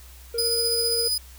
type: tone with vibrato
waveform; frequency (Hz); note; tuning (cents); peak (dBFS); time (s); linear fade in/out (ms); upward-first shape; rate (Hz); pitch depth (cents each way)
triangle; 466.2; A#4; 0; -25; 0.34-1.08; 5; triangle; 20; 16
type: tone with tremolo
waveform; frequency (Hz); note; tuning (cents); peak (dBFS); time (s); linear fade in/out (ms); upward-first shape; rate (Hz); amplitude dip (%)
sawtooth; 4978; D#8; 0; -18; 0.38-1.18; 5; sine; 15; 30
effects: added 63 Hz sine -44 dBFS peak until 1.38 s + white hiss -50 dBFS RMS until 1.38 s